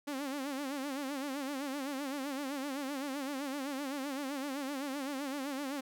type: tone with vibrato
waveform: sawtooth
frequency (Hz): 276.7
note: C#4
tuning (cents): -3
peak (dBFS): -32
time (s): 0.07-5.81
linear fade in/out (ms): 10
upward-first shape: sine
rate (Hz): 7.8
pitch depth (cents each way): 110
effects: none